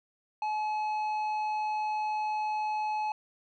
sine tone with tanh clipping, 854 Hz, G#5, 48 cents sharp, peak -30 dBFS, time 0.42-3.12 s, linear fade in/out 2 ms, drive 8 dB, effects none

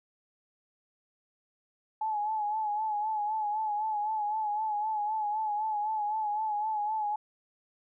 sine tone with vibrato, 852 Hz, G#5, 44 cents sharp, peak -28 dBFS, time 2.01-7.16 s, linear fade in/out 5 ms, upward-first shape sine, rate 3.9 Hz, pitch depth 54 cents each way, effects none

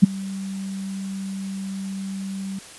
sine tone with ADSR envelope, 193.7 Hz, G3, 20 cents flat, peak -3 dBFS, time 0.02-2.59 s, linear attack 17 ms, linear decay 13 ms, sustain -24 dB, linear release 5 ms, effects white hiss -42 dBFS RMS until 2.78 s + resampled to 24000 Hz

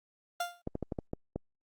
30% pulse tone with exponential decay, 698.5 Hz, F5, in tune, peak -26 dBFS, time 0.4-0.62 s, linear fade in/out 5 ms, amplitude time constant 47 ms
clicks, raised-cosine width 2 ms, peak -21 dBFS, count 7, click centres 0.674 / 0.754 / 0.827 / 0.922 / 0.988 / 1.134 / 1.36 s
effects Opus 32 kbps

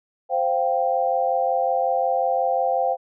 sine chord, C suspended fourth, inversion none, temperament equal, 523.3 / 698.5 / 784 Hz, C5 / F5 / G5, 0 / 0 / 0 cents, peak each -23 dBFS, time 0.29-2.97 s, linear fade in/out 50 ms, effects none

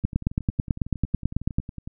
two click trains, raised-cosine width 5 ms, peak -9 / -22 dBFS, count 15 / 21, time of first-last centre 0.05-1.585 / 0.04-1.875 s, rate 9.12 / 10.9 Hz, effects none

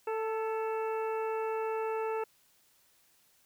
harmonic tone with a mistuned harmonic, 442.6 Hz, A4, 10 cents sharp, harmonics 1 / 2 / 3 / 4 / 5 / 6, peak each -32 / -37 / -42 / -50 / -52 / -48 dBFS, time 0.07-2.24 s, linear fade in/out 5 ms, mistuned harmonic 4, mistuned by -43 cents, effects white hiss -67 dBFS RMS until 3.45 s

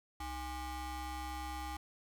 35% pulse ring-modulated tone, 376.6 Hz, F#4, 31 cents sharp, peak -35 dBFS, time 0.2-1.77 s, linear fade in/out 5 ms, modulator 442 Hz, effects none

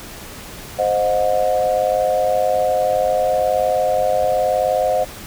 sine chord, C diminished, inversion none, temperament equal with one note detuned, 523.3 / 622.3 / 723.1 Hz, C5 / Eb5 / Gb5, 0 / 0 / -40 cents, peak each -19 dBFS, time 0.78-5.05 s, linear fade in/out 20 ms, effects pink hiss -35 dBFS RMS until 5.26 s

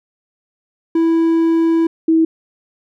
triangle / sine tone pair in turn, 329.1 / 323.6 Hz, E4 / E4, -3 / -32 cents, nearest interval unison, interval 29 cents, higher first, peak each -9 dBFS, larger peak neither, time 0.95-1.87 / 2.08-2.25 s, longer first, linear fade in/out 5 ms, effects none

